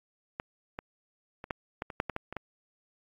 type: clicks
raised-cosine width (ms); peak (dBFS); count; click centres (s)
0.5; -19 / -21 / -26 / -16 / -18 / -25 / -12 / -17 / -17 / -24 / -19; 11; 0.399 / 0.789 / 1.441 / 1.508 / 1.821 / 1.902 / 2.001 / 2.097 / 2.164 / 2.326 / 2.367
effects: AAC 48 kbps